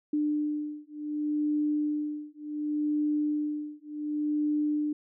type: beating tone pair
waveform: sine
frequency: 298.5 / 299.18 Hz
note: D4 / D4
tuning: +28 / +32 cents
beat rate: 0.68 Hz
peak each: -30 / -30 dBFS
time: 0.13-4.93 s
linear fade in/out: 5 ms
effects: none